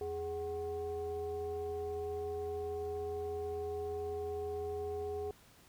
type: tone with frequency modulation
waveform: sine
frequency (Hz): 415.3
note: G#4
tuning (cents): 0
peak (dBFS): -36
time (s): 0.01-5.31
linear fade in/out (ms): 2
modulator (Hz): 332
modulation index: 0.66
effects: pink hiss -62 dBFS RMS until 5.68 s